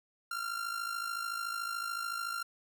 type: tone with amplitude modulation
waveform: 45% pulse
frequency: 1382 Hz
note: F6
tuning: 19 cents flat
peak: -32 dBFS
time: 0.31-2.43 s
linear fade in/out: 5 ms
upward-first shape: sine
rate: 53.7 Hz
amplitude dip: 65%
effects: none